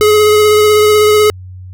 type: tone with vibrato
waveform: square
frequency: 423.1 Hz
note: G#4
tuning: 32 cents sharp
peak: -6 dBFS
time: 0.01-1.3 s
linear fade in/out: 0 ms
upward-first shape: triangle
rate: 16 Hz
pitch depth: 18 cents each way
effects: added 92 Hz sine -27 dBFS peak until 1.73 s